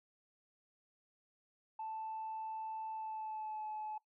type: tone with pitch glide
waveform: sine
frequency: 880 to 858.4 Hz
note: A5 to A5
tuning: 0 to -43 cents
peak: -39 dBFS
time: 1.79-3.98 s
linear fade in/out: 5 ms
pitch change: -43 cents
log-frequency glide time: 2.91-3.66 s
effects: noise-tail reverb RT60 0.1 s tail -20 dB re dry + tanh soft clip ceiling -36 dBFS